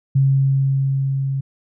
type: tone with level ramp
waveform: sine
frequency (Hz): 135.9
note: C#3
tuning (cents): -34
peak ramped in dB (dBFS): -11 to -19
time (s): 0.15-1.41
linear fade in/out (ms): 10
effects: none